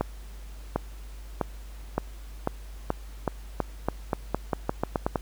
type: accelerating click train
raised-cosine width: 1 ms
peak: -10 dBFS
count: 17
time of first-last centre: 0.01-5.158 s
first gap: 750 ms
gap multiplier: 0.87
effects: added 50 Hz sine -39 dBFS peak until 5.21 s + pink hiss -53 dBFS RMS until 5.21 s